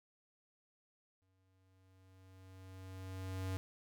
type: tone with exponential growth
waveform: square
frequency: 94.2 Hz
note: F#2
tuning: 32 cents sharp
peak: -37 dBFS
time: 1.22-3.57 s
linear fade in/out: 0 ms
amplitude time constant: 510 ms
effects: none